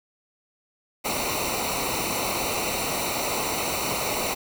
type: noise with comb filter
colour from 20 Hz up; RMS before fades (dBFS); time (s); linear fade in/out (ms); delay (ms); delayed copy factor
pink; -27; 1.04-4.35; 20; 0.6; -0.8
effects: none

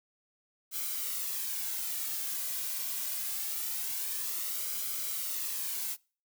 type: noise with flanger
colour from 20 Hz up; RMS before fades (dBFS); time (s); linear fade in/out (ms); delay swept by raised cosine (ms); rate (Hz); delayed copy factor
blue; -35; 0.71-5.97; 50; 1.1 to 2.3; 0.24; -0.5
effects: noise-tail reverb RT60 0.4 s tail -25 dB re dry

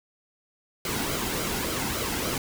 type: noise with flanger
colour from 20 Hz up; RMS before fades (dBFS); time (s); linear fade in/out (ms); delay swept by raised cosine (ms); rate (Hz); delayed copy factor
pink; -29; 0.85-2.38; 2; 1.1 to 1.73; 3.5; -0.5
effects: none

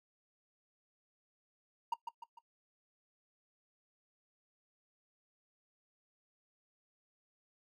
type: tone with echo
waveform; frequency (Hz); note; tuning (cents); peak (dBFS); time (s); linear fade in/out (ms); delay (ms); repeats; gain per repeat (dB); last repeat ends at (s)
triangle; 934; A#5; +3; -28; 1.92-1.94; 5; 150; 3; -7; 2.39
effects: noise-tail reverb RT60 0.1 s tail -20 dB re dry

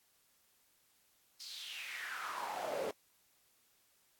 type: noise with high-pass filter sweep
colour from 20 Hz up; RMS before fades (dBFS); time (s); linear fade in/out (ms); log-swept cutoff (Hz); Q
brown; -42; 1.4-2.91; 2; 4900 to 450; 5
effects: white hiss -72 dBFS RMS until 4.19 s + AAC 64 kbps

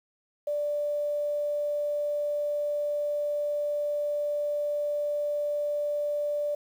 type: tone with quantisation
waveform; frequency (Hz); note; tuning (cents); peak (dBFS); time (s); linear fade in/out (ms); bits
sine; 587.3; D5; 0; -26; 0.47-6.55; 5; 9
effects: none

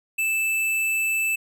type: tone with hard clipping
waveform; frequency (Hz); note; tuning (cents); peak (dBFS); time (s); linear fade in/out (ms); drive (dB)
sine; 2637; E7; 0; -22; 0.18-1.36; 10; 16
effects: none

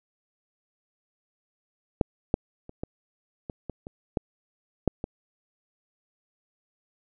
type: clicks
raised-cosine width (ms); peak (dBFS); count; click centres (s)
2; -6 / -7 / -28 / -18 / -21 / -20 / -25 / -11 / -7 / -17; 10; 2.012 / 2.341 / 2.694 / 2.835 / 3.498 / 3.697 / 3.869 / 4.172 / 4.877 / 5.041
effects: none

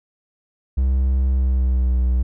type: tone with pitch glide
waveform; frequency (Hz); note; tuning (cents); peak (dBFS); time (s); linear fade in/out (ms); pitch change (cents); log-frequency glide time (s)
triangle; 65.41 to 62.28; C2 to B1; 0 to +15; -13; 0.77-2.23; 10; -85; 1.29-1.99
effects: none

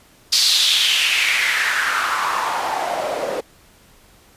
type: noise with band-pass filter sweep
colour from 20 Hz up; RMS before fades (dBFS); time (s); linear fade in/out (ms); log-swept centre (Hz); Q
white; -19; 0.32-3.41; 10; 4700 to 490; 3.7
effects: pink hiss -51 dBFS RMS until 4.36 s + resampled to 32000 Hz

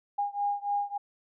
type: beating tone pair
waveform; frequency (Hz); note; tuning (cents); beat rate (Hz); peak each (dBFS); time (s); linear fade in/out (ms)
sine; 812 / 815.5; G#5 / G#5; -39 / -32; 3.5; -30 / -31; 0.18-0.98; 10
effects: none

